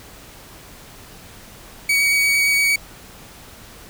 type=tone with vibrato; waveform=40% pulse; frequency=2257 Hz; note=C#7; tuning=31 cents sharp; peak=-14 dBFS; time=1.89-2.76 s; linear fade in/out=5 ms; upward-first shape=square; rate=8.7 Hz; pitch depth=8 cents each way; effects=pink hiss -42 dBFS RMS until 3.89 s